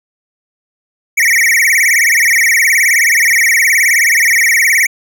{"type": "tone with vibrato", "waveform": "square", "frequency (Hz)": 2055, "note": "C7", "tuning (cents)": -32, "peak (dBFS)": -8, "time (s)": [1.17, 4.87], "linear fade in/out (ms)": 10, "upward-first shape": "sine", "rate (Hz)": 19, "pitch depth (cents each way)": 210, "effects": []}